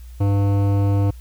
sine tone with hard clipping, 100 Hz, G2, 35 cents sharp, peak -17 dBFS, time 0.2-1.11 s, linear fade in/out 10 ms, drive 15 dB, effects added 60 Hz sine -35 dBFS peak until 1.2 s + white hiss -54 dBFS RMS until 1.2 s

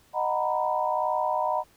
sine chord, B major seventh, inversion first, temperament just, 617.4 / 740.8 / 926 / 987.8 Hz, D#5 / F#5 / A#5 / B5, -14 / +2 / -12 / 0 cents, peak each -29 dBFS, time 0.13-1.64 s, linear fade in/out 50 ms, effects pink hiss -60 dBFS RMS until 1.76 s

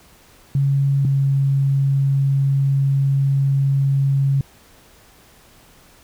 sine tone pair in turn, 138.59 / 137.55 Hz, C#3 / C#3, 0 / -13 cents, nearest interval unison, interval 13 cents, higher first, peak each -14 dBFS, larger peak neither, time 0.55-1.05 / 1.05-4.41 s, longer second, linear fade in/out 2 ms, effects pink hiss -50 dBFS RMS until 6.03 s

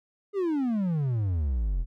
triangle exponential sweep, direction down, 417.2 to 38.89 Hz, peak -22 dBFS, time 0.33-1.86 s, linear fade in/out 50 ms, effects none

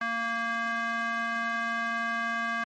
square tone with band-pass filter, 230.9 Hz, A#3, 16 cents flat, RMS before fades -30 dBFS, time 0.01-2.64 s, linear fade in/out 5 ms, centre 1500 Hz, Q 3, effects MP3 32 kbps

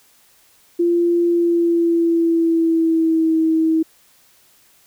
sine tone with pitch glide, 344.1 to 321.1 Hz, F4 to E4, -26 to -45 cents, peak -13 dBFS, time 0.79-3.83 s, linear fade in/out 10 ms, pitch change -119 cents, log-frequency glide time 1.27-3.38 s, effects white hiss -54 dBFS RMS until 4.86 s

